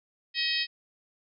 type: harmonic tone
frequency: 635 Hz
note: D#5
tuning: 35 cents sharp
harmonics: 3 / 4 / 5 / 6 / 7 / 8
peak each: -33 / -33 / -33 / -33 / -33 / -33 dBFS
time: 0.34-0.67 s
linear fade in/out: 50 ms
effects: none